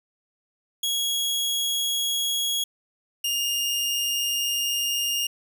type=tone pair in turn; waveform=sawtooth; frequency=3322 / 2828 Hz; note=G#7 / F7; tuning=0 / +21 cents; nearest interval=minor third; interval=279 cents; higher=first; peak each=-20 dBFS; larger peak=neither; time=0.83-2.64 / 3.24-5.27 s; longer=second; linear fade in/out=5 ms; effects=none